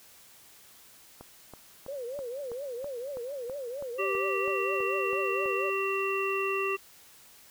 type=click train; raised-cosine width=1 ms; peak=-30 dBFS; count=14; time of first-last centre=1.21-5.458 s; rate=3.06 Hz
type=tone with vibrato; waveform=sine; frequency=521 Hz; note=C5; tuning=7 cents flat; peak=-34 dBFS; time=1.88-5.7 s; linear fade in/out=5 ms; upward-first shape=triangle; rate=4.3 Hz; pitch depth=220 cents each way
type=harmonic tone; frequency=390 Hz; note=G4; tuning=9 cents flat; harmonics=1 / 3 / 5 / 7; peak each=-30 / -33 / -40 / -32 dBFS; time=3.98-6.77 s; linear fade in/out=20 ms
effects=white hiss -55 dBFS RMS until 7.5 s